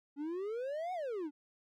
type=exponential two-way sweep; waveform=triangle; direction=up then down; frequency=277.9 to 754 to 277.9 Hz; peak=-34 dBFS; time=0.16-1.31 s; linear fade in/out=50 ms; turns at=0.93 s; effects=none